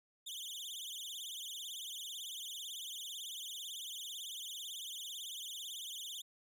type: tone with vibrato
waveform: sawtooth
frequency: 3322 Hz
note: G#7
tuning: in tune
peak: -40 dBFS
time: 0.26-6.22 s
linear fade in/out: 10 ms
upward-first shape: triangle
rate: 18 Hz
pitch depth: 230 cents each way
effects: none